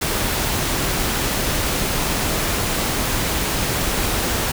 pink noise, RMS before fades -21 dBFS, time 0.01-4.52 s, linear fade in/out 10 ms, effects none

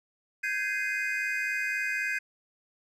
triangle chord, Ab major seventh, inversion third, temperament just, 1557.4 / 1661.2 / 2077 / 2492 Hz, G6 / Ab6 / C7 / Eb7, -12 / 0 / -13 / +2 cents, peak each -32 dBFS, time 0.43-2.19 s, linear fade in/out 10 ms, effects none

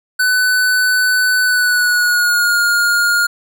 square tone with pitch glide, 1500 to 1421.5 Hz, F#6 to F6, +23 to +30 cents, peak -12 dBFS, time 0.19-3.27 s, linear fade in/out 10 ms, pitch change -93 cents, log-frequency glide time 1.44-2.59 s, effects none

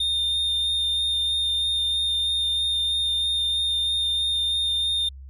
triangle tone with vibrato, 3640 Hz, A#7, 42 cents flat, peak -20 dBFS, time 0-5.09 s, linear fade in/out 5 ms, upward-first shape sine, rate 3.1 Hz, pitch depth 10 cents each way, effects added 67 Hz sine -38 dBFS peak until 5.29 s

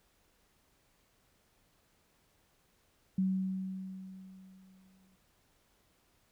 sine tone with exponential decay, 188.9 Hz, F#3, 36 cents sharp, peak -26 dBFS, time 3.18-5.16 s, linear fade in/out 5 ms, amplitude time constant 430 ms, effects pink hiss -71 dBFS RMS until 6.31 s

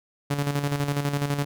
sawtooth tone with tremolo, 143 Hz, D3, 46 cents flat, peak -18 dBFS, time 0.3-1.45 s, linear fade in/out 10 ms, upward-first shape square, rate 12 Hz, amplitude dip 55%, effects none

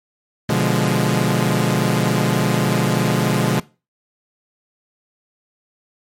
sawtooth chord, B diminished seventh, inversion none, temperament equal, 123.47 / 146.83 / 174.61 / 207.7 Hz, B2 / D3 / F3 / Ab3, 0 / 0 / 0 / 0 cents, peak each -17 dBFS, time 0.49-3.6 s, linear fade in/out 5 ms, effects noise-tail reverb RT60 0.3 s tail -20 dB re dry + MP3 64 kbps

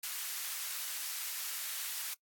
white high-pass noise, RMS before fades -39 dBFS, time 0.03-2.14 s, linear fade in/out 5 ms, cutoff 1300 Hz, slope 12 dB/octave, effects noise-tail reverb RT60 0.1 s tail -24 dB re dry + AAC 64 kbps

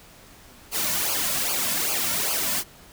white noise with flanger, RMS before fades -25 dBFS, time 0.71-2.64 s, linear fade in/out 50 ms, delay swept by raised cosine 0.53 to 2.53 ms, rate 2.5 Hz, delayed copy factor -0.75, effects pink hiss -49 dBFS RMS until 2.92 s

